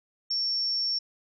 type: tone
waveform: sine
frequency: 5460 Hz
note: F8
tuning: 40 cents flat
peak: -25 dBFS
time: 0.3-0.99 s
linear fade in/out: 10 ms
effects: none